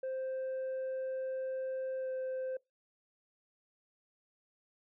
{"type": "tone with pitch glide", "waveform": "sine", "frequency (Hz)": [523.3, 519.4], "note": ["C5", "C5"], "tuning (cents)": [0, -13], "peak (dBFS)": -32, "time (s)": [0.03, 2.57], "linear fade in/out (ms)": 5, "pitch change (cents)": -13, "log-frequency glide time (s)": [1.99, 2.09], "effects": ["noise-tail reverb RT60 0.2 s tail -25 dB re dry", "tanh soft clip ceiling -34 dBFS"]}